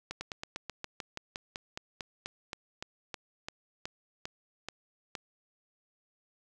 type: slowing click train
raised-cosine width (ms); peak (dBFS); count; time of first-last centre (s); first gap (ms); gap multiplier
0.2; -20; 22; 0.11-5.152; 100; 1.08
effects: none